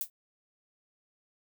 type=noise with exponential decay; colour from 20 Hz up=violet; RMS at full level=-28 dBFS; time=0.01-0.1 s; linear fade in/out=2 ms; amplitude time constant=19 ms; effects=none